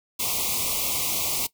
white band-stop noise, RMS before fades -26 dBFS, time 0.19-1.47 s, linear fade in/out 10 ms, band 1200 to 2100 Hz, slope 96 dB/octave, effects noise-tail reverb RT60 0.1 s tail -18 dB re dry

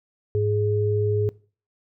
sine tone pair together, 104.4 / 417.6 Hz, G#2 / G#4, +10 / +10 cents, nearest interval 2 octaves, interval 2400 cents, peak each -22 dBFS, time 0.35-1.29 s, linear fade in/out 0 ms, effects noise-tail reverb RT60 0.4 s tail -22 dB re dry

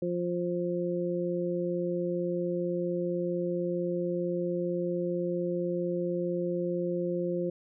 harmonic tone, 175.6 Hz, F3, 10 cents sharp, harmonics 1 / 2 / 3, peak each -33 / -31 / -33 dBFS, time 0.02-7.5 s, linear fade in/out 5 ms, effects none

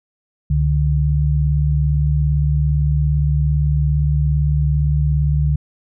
sine tone pair together, 69.33 / 146.9 Hz, C#2 / D3, +1 / +1 cents, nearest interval octave + minor second, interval 1300 cents, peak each -16 dBFS, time 0.5-5.56 s, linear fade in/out 5 ms, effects none

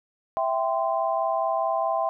sine chord, C major, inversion first, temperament equal with one note detuned, 659.3 / 784 / 1036.3 Hz, E5 / G5 / C6, 0 / 0 / -17 cents, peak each -25 / -27 / -28 dBFS, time 0.37-2.09 s, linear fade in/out 0 ms, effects none

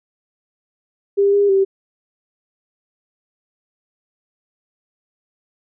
sine tone with pitch steps, 399.7 / 404.6 / 388.3 Hz, G4 / G#4 / G4, +34 / -45 / -16 cents, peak -11 dBFS, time 1.17-1.65 s, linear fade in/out 20 ms, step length 160 ms, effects none

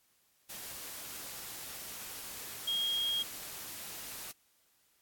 sine tone in noise, 3258 Hz, G#7, 34 cents flat, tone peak -30 dBFS, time 2.67-3.23 s, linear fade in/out 10 ms, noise white, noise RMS -44 dBFS, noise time 0.49-4.32 s, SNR +11 dB, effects white hiss -71 dBFS RMS until 5.01 s + AAC 64 kbps

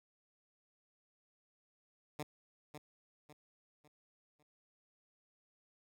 10% pulse tone with echo, 149 Hz, D3, 25 cents sharp, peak -31 dBFS, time 2.19-2.23 s, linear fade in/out 5 ms, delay 550 ms, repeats 4, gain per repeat -8 dB, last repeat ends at 4.43 s, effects none

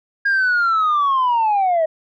sine linear sweep, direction down, 1633 to 622.3 Hz, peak -12 dBFS, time 0.25-1.86 s, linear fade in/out 10 ms, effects tanh soft clip ceiling -12 dBFS

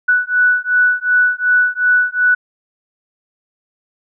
sine beating tone pair, 1480 / 1482.7 Hz, F#6 / F#6, 0 / +3 cents, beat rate 2.7 Hz, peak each -14 / -14 dBFS, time 0.08-2.35 s, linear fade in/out 10 ms, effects none

